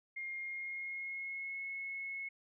sine tone with pitch glide, 2127 to 2184 Hz, C7 to C#7, +28 to -26 cents, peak -39 dBFS, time 0.16-2.29 s, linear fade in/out 10 ms, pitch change +46 cents, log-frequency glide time 0.38-1.62 s, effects none

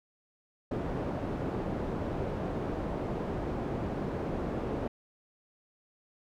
white low-pass noise, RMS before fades -34 dBFS, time 0.71-4.88 s, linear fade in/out 5 ms, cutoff 460 Hz, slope 12 dB/octave, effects none

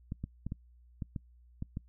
clicks, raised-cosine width 5 ms, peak -24 dBFS, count 8, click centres 0.121 / 0.24 / 0.466 / 0.521 / 1.022 / 1.162 / 1.624 / 1.771 s, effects noise-tail reverb RT60 0.1 s tail -25 dB re dry + added 60 Hz sine -57 dBFS peak until 1.88 s

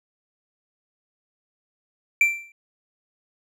triangle tone with exponential decay, 2349 Hz, D7, in tune, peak -10 dBFS, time 2.21-2.52 s, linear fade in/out 2 ms, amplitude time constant 67 ms, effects none

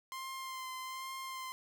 sawtooth tone with vibrato, 1046.5 Hz, C6, in tune, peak -37 dBFS, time 0.12-1.52 s, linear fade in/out 0 ms, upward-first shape sine, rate 1.2 Hz, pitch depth 21 cents each way, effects none

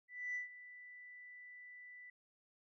sine tone with ADSR envelope, 1980 Hz, B6, 4 cents sharp, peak -36 dBFS, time 0.08-2.1 s, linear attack 270 ms, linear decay 130 ms, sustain -16 dB, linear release 4 ms, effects tanh soft clip ceiling -34 dBFS

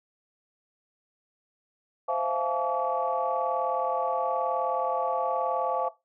sine tone cluster, 521 / 660 / 699 / 859 / 1141 Hz, C5 / E5 / F5 / A5 / C#6, -7 / +2 / +1 / -42 / +50 cents, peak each -31 dBFS, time 2.08-5.89 s, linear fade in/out 10 ms, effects noise-tail reverb RT60 0.2 s tail -17 dB re dry + tanh soft clip ceiling -14 dBFS

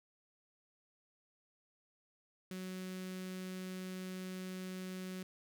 sawtooth tone with notch filter, 185.5 Hz, F#3, 5 cents sharp, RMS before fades -44 dBFS, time 2.51-5.23 s, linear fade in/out 2 ms, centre 830 Hz, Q 0.85, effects none

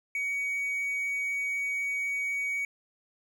triangle tone with hard clipping, 2252 Hz, C#7, 27 cents sharp, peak -29 dBFS, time 0.15-2.65 s, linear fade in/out 2 ms, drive 5 dB, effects none

